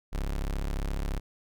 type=tone; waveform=35% pulse; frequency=34.39 Hz; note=C#1; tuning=13 cents flat; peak=-27 dBFS; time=0.12-1.2 s; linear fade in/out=20 ms; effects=none